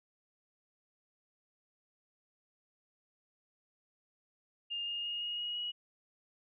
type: tone with pitch steps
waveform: sine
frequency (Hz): 2818 / 2836 / 2854 / 2872 / 2891 / 2909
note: F7 / F7 / F7 / F7 / F#7 / F#7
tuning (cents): +15 / +26 / +37 / +48 / -41 / -30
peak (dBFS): -35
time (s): 4.7-5.72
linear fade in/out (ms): 20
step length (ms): 170
effects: none